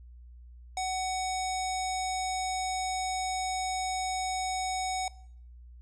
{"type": "tone with low-pass filter", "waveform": "square", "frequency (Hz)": 750, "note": "F#5", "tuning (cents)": 23, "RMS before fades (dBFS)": -32, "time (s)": [0.77, 5.08], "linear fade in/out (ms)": 2, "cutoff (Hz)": 7500, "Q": 2.5, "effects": ["noise-tail reverb RT60 0.6 s tail -20 dB re dry", "added 60 Hz sine -47 dBFS peak until 5.81 s"]}